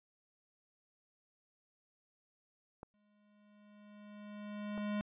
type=clicks; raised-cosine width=1 ms; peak=-33 dBFS; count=2; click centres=2.831 / 4.778 s
type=tone with exponential growth; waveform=square; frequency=207.7 Hz; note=G#3; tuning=in tune; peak=-34 dBFS; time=2.94-5.01 s; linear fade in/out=0 ms; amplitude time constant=450 ms
effects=resampled to 8000 Hz